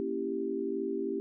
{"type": "chord", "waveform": "sine", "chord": "A# diminished seventh", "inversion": "none", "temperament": "equal", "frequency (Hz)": [233.1, 277.2, 329.6, 392], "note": ["A#3", "C#4", "E4", "G4"], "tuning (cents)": [0, 0, 0, 0], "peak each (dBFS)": [-39, -37, -37, -33], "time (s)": [0, 1.2], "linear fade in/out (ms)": 0, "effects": []}